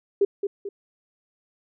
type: tone with echo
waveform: sine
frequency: 400.3 Hz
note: G4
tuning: 36 cents sharp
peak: -15 dBFS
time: 0.21-0.25 s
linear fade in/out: 5 ms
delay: 220 ms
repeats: 2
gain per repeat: -7 dB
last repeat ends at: 0.69 s
effects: none